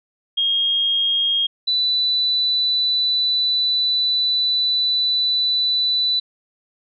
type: tone pair in turn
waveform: sine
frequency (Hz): 3249 / 3980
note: G#7 / B7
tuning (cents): -39 / +13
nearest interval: major third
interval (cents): 352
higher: second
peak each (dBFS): -16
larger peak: neither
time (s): 0.37-1.47 / 1.67-6.2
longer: second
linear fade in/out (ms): 10
effects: none